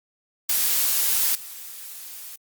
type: noise with level steps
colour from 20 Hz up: blue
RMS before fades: -21 / -38 dBFS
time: 0.49-2.36 s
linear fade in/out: 5 ms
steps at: 1.35 s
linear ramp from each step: 2 ms
effects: Opus 48 kbps